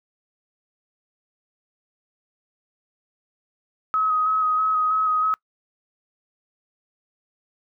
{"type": "tone with vibrato", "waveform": "sine", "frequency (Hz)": 1268, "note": "D#6", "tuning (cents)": 32, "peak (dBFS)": -18, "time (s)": [3.94, 5.34], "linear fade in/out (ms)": 0, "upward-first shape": "square", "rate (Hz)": 3.1, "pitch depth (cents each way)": 17, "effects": ["noise-tail reverb RT60 0.1 s tail -25 dB re dry"]}